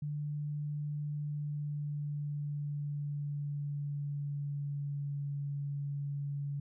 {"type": "tone with pitch glide", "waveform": "sine", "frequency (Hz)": [147.7, 142.26], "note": ["D3", "C#3"], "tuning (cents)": [10, 45], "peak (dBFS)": -34, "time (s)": [0.02, 6.6], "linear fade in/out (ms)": 5, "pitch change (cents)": -65, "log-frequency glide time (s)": [1.19, 5.33], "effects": []}